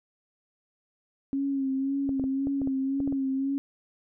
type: tone with vibrato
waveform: sine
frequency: 271.8 Hz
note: C#4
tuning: 34 cents flat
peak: -25 dBFS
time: 1.33-3.58 s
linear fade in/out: 0 ms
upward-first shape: sine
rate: 1.9 Hz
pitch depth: 38 cents each way
type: clicks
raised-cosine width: 2 ms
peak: -23 dBFS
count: 9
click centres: 2.092 / 2.197 / 2.24 / 2.471 / 2.617 / 2.674 / 3.003 / 3.076 / 3.125 s
effects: none